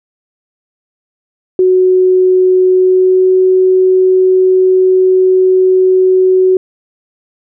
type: tone with pitch glide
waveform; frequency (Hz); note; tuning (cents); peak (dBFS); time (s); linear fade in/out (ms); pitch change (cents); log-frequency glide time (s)
sine; 370 to 372.8; F#4 to F#4; 0 to +13; -5; 1.59-6.57; 2; +13; 2.7-3.33
effects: none